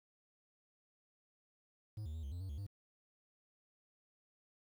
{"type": "tone with pitch steps", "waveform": "triangle", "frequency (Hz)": [106.9, 77, 80.6, 68.8, 87.5, 95.1, 71.6, 99.7], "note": ["A2", "D#2", "E2", "C#2", "F2", "F#2", "D2", "G2"], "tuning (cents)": [-49, -17, -38, -12, 4, 48, -43, 30], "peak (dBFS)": -39, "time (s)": [1.97, 2.666], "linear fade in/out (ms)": 5, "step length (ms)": 87, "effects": ["11-bit"]}